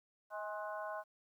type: harmonic tone with a mistuned harmonic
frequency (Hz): 211.5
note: G#3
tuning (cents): +32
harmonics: 3 / 4 / 5 / 6 / 7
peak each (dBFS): -43 / -47 / -45 / -56 / -48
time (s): 0.3-1.04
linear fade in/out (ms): 50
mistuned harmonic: 4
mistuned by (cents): -39
effects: 12-bit